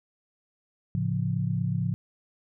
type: chord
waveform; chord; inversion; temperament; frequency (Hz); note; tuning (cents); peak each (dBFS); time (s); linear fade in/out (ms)
sine; A augmented; none; equal; 110 / 138.59 / 174.61; A2 / C#3 / E#3; 0 / 0 / 0; -29; 0.95-1.94; 0
effects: none